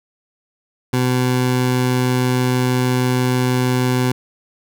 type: tone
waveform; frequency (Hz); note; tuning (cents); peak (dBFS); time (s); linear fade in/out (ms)
20% pulse; 126.3; B2; +39; -10; 0.93-4.12; 5
effects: none

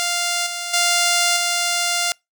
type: tone with level steps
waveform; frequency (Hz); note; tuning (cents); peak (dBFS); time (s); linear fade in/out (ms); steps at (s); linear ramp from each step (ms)
5% pulse; 698.5; F5; 0; -8 / -14 / -4 / -7; 0-2.12; 0; 0.46 / 0.73 / 1.36; 10
effects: noise-tail reverb RT60 0.2 s tail -26 dB re dry

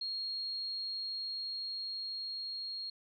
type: tone with level ramp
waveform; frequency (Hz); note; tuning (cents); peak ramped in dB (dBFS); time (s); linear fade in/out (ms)
sine; 4267; C8; +33; -35 to -38; 0.01-2.9; 5
effects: none

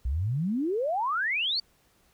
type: exponential sweep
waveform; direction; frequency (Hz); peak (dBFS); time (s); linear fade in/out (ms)
sine; up; 58 to 4675; -25; 0.05-1.6; 5
effects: pink hiss -65 dBFS RMS until 2.13 s

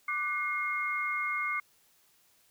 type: tone cluster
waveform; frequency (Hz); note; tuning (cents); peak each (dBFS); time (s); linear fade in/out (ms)
sine; 1180 / 1488 / 2141; D6 / F#6 / C7; +8 / +9 / +39; -34 / -40 / -31; 0.08-1.6; 5
effects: white hiss -66 dBFS RMS until 2.5 s

